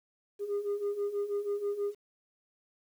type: beating tone pair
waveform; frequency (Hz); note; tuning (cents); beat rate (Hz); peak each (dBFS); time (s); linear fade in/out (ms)
sine; 403 / 409.2; G4 / G#4; +48 / -26; 6.2; -34 / -30; 0.39-1.95; 50
effects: tanh soft clip ceiling -27 dBFS + 10-bit